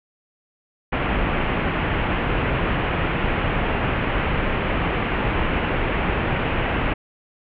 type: low-pass noise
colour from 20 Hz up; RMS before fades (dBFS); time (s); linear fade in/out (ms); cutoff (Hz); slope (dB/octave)
pink; -22; 0.92-6.94; 10; 2900; 48
effects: none